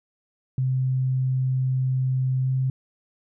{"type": "tone with pitch glide", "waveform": "sine", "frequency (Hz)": [130, 130.98], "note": ["C3", "C3"], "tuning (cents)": [-11, 2], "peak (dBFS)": -20, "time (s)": [0.58, 2.7], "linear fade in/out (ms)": 2, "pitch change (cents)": 13, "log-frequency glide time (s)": [2.42, 2.5], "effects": []}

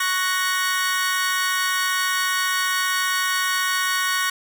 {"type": "chord", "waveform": "sawtooth", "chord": "F# major", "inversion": "second", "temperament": "equal", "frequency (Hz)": [1108.7, 1480, 1864.7], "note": ["C#6", "F#6", "A#6"], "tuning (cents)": [0, 0, 0], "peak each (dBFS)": -21, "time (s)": [0, 4.3], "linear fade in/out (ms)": 5, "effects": []}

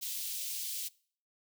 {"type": "high-pass noise", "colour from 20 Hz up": "white", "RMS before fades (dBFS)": -38, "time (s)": [0.01, 0.89], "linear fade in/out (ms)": 20, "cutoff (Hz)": 2900, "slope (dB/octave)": 24, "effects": ["noise-tail reverb RT60 0.5 s tail -23 dB re dry"]}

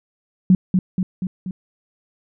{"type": "tone with echo", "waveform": "sine", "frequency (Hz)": 185, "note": "F#3", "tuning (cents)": 0, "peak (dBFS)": -8, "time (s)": [0.5, 0.55], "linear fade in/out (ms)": 2, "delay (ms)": 240, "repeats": 4, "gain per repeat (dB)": -4, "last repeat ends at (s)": 1.51, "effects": []}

